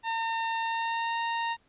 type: tone with pitch glide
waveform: sawtooth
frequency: 909 to 925.4 Hz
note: A#5 to A#5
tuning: -44 to -13 cents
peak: -24 dBFS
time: 0.03-1.57 s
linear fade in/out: 50 ms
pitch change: +31 cents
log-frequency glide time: 0.6-1.2 s
effects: pink hiss -67 dBFS RMS until 1.68 s + resampled to 8000 Hz